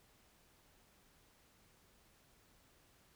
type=silence; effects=pink hiss -69 dBFS RMS until 3.15 s